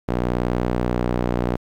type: tone with band-pass filter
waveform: sawtooth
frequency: 60.7 Hz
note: B1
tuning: 29 cents flat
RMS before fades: -22 dBFS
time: 0.08-1.57 s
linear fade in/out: 10 ms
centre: 410 Hz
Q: 0.56
effects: 8-bit